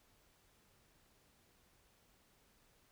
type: silence
effects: pink hiss -71 dBFS RMS until 2.91 s